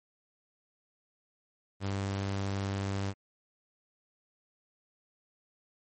sawtooth tone, 98.4 Hz, G2, 7 cents sharp, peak -27 dBFS, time 1.8-3.14 s, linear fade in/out 50 ms, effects MP3 32 kbps

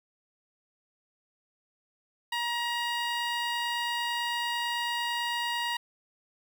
15% pulse tone with notch filter, 949 Hz, A#5, 31 cents sharp, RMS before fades -31 dBFS, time 2.32-5.77 s, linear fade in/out 5 ms, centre 11000 Hz, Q 0.84, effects none

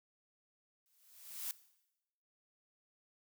blue noise with exponential growth, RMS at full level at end -38 dBFS, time 0.86-1.51 s, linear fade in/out 0 ms, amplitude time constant 140 ms, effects noise-tail reverb RT60 0.9 s tail -18 dB re dry

